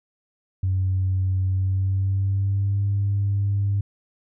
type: tone with pitch glide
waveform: sine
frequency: 94 to 100.17 Hz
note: F#2 to G2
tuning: +28 to +38 cents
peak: -18 dBFS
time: 0.63-3.81 s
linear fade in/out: 5 ms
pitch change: +110 cents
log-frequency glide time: 1.47-2.85 s
effects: tanh soft clip ceiling -15 dBFS